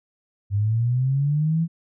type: linear sweep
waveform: sine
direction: up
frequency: 98 to 168.3 Hz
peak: -18 dBFS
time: 0.5-1.68 s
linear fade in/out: 50 ms
effects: none